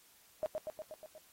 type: tone with echo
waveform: sine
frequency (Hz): 622.3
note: D#5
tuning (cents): 0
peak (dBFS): -31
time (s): 0.43-0.46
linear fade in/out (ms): 0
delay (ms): 120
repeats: 6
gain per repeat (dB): -3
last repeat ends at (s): 1.18
effects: white hiss -64 dBFS RMS until 1.32 s + AAC 48 kbps